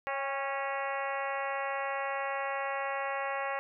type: harmonic tone with a mistuned harmonic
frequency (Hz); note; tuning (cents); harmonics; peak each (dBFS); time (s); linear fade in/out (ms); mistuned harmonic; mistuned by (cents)
275.4; C#4; -11; 2 / 3 / 4 / 5 / 6 / 7 / 8 / 9 / 10; -37 / -37 / -38 / -43 / -43 / -40 / -44 / -47 / -47; 0.07-3.59; 0; 3; -32
effects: none